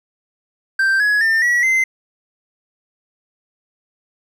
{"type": "tone with pitch steps", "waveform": "triangle", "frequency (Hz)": [1568, 1680.5, 1801.2, 1930.4, 2069], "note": ["G6", "G#6", "A6", "B6", "C7"], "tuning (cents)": [0, 20, 40, -40, -20], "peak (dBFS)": -11, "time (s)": [0.79, 1.84], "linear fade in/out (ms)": 5, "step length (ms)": 210, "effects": []}